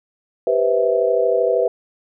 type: chord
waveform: sine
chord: C major seventh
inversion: second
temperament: just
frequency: 392.4 / 490.5 / 523.3 / 654.1 Hz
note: G4 / B4 / C5 / E5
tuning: +2 / -12 / 0 / -14 cents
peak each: -22 / -17 / -23 / -20 dBFS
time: 0.47-1.68 s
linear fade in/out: 2 ms
effects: none